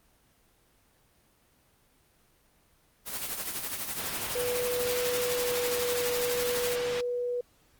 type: noise with tremolo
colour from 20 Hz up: white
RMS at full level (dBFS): -32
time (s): 3.05-6.77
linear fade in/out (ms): 50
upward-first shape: sine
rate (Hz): 12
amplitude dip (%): 55
type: low-pass noise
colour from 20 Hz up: white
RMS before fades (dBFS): -38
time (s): 3.98-7.01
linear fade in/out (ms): 5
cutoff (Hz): 3700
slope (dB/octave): 12
type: tone with pitch glide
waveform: sine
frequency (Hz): 491.2 to 488.1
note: B4 to B4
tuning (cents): -9 to -20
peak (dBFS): -28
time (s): 4.35-7.41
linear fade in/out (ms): 5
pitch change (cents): -11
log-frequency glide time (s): 5.32-5.74
effects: pink hiss -65 dBFS RMS until 7.79 s + Opus 24 kbps